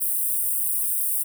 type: high-pass noise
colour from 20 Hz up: white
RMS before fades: -24 dBFS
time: 0-1.24 s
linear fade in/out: 20 ms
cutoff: 8400 Hz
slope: 96 dB/octave
effects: none